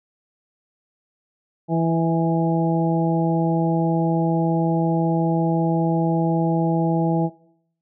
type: harmonic tone with a mistuned harmonic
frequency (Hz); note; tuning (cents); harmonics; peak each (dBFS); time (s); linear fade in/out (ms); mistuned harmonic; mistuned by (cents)
165.3; E3; +5; 1 / 2 / 3 / 4 / 5; -20 / -23 / -28 / -27 / -27; 1.68-7.3; 50; 4; -15
effects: noise-tail reverb RT60 0.7 s tail -20 dB re dry